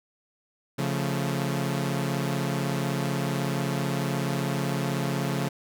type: chord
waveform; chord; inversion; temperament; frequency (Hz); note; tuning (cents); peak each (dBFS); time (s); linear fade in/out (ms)
sawtooth; Db augmented; none; equal; 138.59 / 174.61 / 220; Db3 / F3 / A3; 0 / 0 / 0; -24 / -27 / -29; 0.78-5.49; 10
effects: none